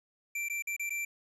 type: tone with dropouts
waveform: square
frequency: 2349 Hz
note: D7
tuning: in tune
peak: -33 dBFS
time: 0.35-1.05 s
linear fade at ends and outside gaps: 5 ms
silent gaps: 0.486-0.498 / 0.623-0.671 / 0.765-0.795 / 0.895-0.904 s
effects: resampled to 32000 Hz + 11-bit